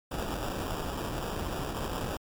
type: noise with sample-and-hold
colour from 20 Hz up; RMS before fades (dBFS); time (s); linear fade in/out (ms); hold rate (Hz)
pink; -34; 0.11-2.17; 5; 2100
effects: MP3 96 kbps